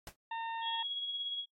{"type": "noise with exponential decay", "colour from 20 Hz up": "pink", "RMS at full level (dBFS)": -41, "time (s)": [0.07, 0.16], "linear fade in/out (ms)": 2, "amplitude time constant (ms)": 19}
{"type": "harmonic tone", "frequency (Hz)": 912, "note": "A#5", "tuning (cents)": -38, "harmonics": [1, 2, 3, 4], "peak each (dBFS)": [-36, -45, -49, -51], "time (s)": [0.31, 0.83], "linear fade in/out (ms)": 5}
{"type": "tone with tremolo", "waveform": "sine", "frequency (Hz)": 3322, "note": "G#7", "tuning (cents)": 0, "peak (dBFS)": -33, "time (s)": [0.61, 1.46], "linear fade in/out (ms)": 50, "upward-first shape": "sine", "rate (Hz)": 17, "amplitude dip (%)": 40}
{"effects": ["noise-tail reverb RT60 0.1 s tail -24 dB re dry", "MP3 64 kbps"]}